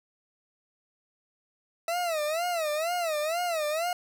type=tone with vibrato; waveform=40% pulse; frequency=652 Hz; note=E5; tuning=19 cents flat; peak=-26 dBFS; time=1.88-3.93 s; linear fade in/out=2 ms; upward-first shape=sine; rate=2.1 Hz; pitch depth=160 cents each way; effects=none